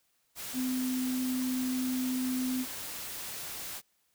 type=tone in noise; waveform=sine; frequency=255.4 Hz; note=C4; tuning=42 cents flat; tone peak=-29 dBFS; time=0.53-2.66 s; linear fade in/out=50 ms; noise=white; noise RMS=-40 dBFS; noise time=0.35-3.82 s; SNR=+8 dB; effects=white hiss -73 dBFS RMS until 4.14 s